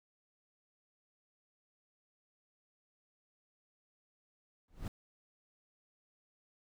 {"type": "noise with exponential growth", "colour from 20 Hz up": "brown", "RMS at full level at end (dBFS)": -33, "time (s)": [4.68, 4.88], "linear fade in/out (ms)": 2, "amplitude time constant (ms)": 43, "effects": []}